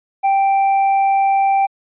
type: tone with hard clipping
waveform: triangle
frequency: 784 Hz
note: G5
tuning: in tune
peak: -13 dBFS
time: 0.23-1.67 s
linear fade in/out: 20 ms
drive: 7 dB
effects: resampled to 8000 Hz